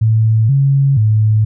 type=tone with pitch steps; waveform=sine; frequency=110.8 / 138.1 / 108.1 Hz; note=A2 / C#3 / A2; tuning=+13 / -6 / -30 cents; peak=-8 dBFS; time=0.01-1.45 s; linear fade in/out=10 ms; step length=480 ms; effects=none